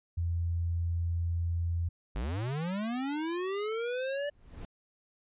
sine tone, 85 Hz, F2, 46 cents flat, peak -28 dBFS, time 0.17-1.89 s, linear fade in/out 10 ms
square linear sweep, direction up, 44 to 587.3 Hz, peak -32 dBFS, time 2.15-4.3 s, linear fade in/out 10 ms
brown noise with exponential growth, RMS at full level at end -38 dBFS, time 4.2-4.65 s, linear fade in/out 0 ms, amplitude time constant 97 ms
effects resampled to 8000 Hz

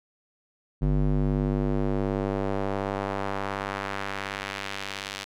square tone with band-pass filter sweep, 49.31 Hz, G1, 11 cents sharp, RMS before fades -28 dBFS, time 0.81-5.25 s, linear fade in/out 20 ms, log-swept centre 160 to 3800 Hz, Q 0.92, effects none

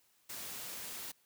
white noise, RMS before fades -44 dBFS, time 0.29-1.12 s, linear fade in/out 10 ms, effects white hiss -71 dBFS RMS until 1.25 s + high-pass 60 Hz 12 dB/octave

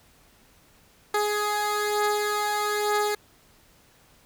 15% pulse beating tone pair, 416.6 / 417.7 Hz, G#4 / G#4, +5 / +10 cents, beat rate 1.1 Hz, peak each -24 / -18 dBFS, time 1.14-3.15 s, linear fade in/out 5 ms, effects pink hiss -58 dBFS RMS until 4.25 s

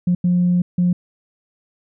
sine tone bursts at uneven times, 177.6 Hz, F3, 29 cents sharp, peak -12 dBFS, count 3, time 0.07-0.15 / 0.24-0.62 / 0.78-0.93 s, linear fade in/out 5 ms, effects tanh soft clip ceiling -9 dBFS

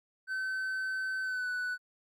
triangle tone with pitch glide, 1530 to 1486.4 Hz, G6 to F#6, -42 to +7 cents, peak -30 dBFS, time 0.27-1.78 s, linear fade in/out 50 ms, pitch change -51 cents, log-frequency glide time 1.23-1.49 s, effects Opus 48 kbps

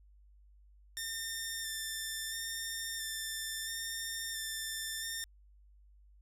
10% pulse tone with vibrato, 1797 Hz, A6, 36 cents sharp, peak -28 dBFS, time 0.97-5.24 s, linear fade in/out 0 ms, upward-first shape square, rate 0.74 Hz, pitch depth 16 cents each way, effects added 50 Hz sine -58 dBFS peak until 6.21 s

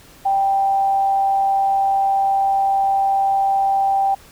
sine tone with amplitude modulation, 784 Hz, G5, in tune, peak -13 dBFS, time 0.25-4.15 s, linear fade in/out 10 ms, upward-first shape sine, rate 187 Hz, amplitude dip 25%, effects pink hiss -46 dBFS RMS until 4.31 s

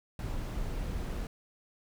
brown noise, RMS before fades -35 dBFS, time 0.19-1.27 s, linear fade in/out 2 ms, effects none

